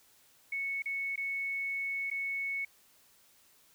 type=tone with dropouts; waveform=sine; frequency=2210 Hz; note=C#7; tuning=6 cents flat; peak=-32 dBFS; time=0.52-2.65 s; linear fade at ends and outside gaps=5 ms; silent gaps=0.822-0.857 / 1.159-1.176 / 2.102-2.112 s; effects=white hiss -64 dBFS RMS until 3.74 s